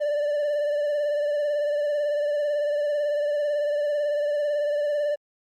triangle tone with vibrato, 587.3 Hz, D5, in tune, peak -20 dBFS, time 0-5.16 s, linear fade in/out 20 ms, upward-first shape triangle, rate 18 Hz, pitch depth 42 cents each way, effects Opus 32 kbps

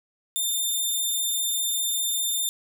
10% pulse tone, 3605 Hz, A7, 41 cents sharp, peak -16 dBFS, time 0.36-2.49 s, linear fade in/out 0 ms, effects none

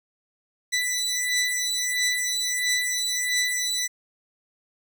15% pulse beating tone pair, 1982 / 1983.5 Hz, B6 / B6, +6 / +7 cents, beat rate 1.5 Hz, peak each -20 dBFS, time 0.72-3.88 s, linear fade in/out 20 ms, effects none

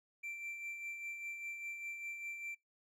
triangle tone with tremolo, 2349 Hz, D7, in tune, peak -39 dBFS, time 0.23-2.55 s, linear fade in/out 10 ms, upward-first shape sine, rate 5 Hz, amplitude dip 45%, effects noise-tail reverb RT60 0.2 s tail -25 dB re dry

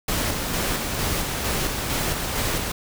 pink noise with tremolo, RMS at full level -24 dBFS, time 0.08-2.72 s, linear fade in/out 5 ms, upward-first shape square, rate 2.2 Hz, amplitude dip 30%, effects none

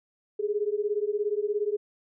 sine beating tone pair, 407.4 / 424.4 Hz, G#4 / G#4, -33 / +38 cents, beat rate 17 Hz, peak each -28 dBFS, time 0.39-1.77 s, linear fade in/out 10 ms, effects none

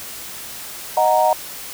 sine chord, D# minor, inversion none, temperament equal, 622.3 / 740 / 932.3 Hz, D#5 / F#5 / A#5, 0 / 0 / 0 cents, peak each -17 dBFS, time 0.97-1.33 s, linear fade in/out 2 ms, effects white hiss -33 dBFS RMS until 1.73 s

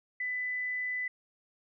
sine tone, 1998 Hz, B6, 20 cents sharp, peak -31 dBFS, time 0.2-1.08 s, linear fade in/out 5 ms, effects none

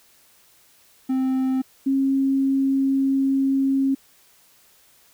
triangle / sine tone pair in turn, 261.6 / 270.5 Hz, C4 / C#4, 0 / -42 cents, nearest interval minor second, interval 58 cents, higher second, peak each -17 dBFS, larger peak neither, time 1.09-1.62 / 1.86-3.95 s, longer second, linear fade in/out 10 ms, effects white hiss -56 dBFS RMS until 5.13 s

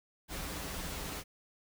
pink noise with comb filter, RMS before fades -40 dBFS, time 0.28-1.24 s, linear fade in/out 50 ms, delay 8.5 ms, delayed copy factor -0.55, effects none

